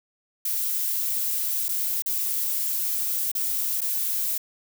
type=noise with dropouts; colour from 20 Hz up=violet; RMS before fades=-26 dBFS; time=0.45-4.38 s; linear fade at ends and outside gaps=5 ms; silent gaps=1.684-1.689 / 2.022-2.06 / 3.317-3.35 / 3.808-3.815 s; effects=none